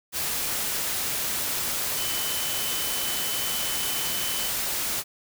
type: tone in noise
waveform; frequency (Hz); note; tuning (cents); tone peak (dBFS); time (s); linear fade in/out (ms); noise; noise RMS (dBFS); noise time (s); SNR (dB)
sine; 3030; F#7; +40; -34; 1.95-4.51; 50; white; -28; 0.12-5.04; -9
effects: none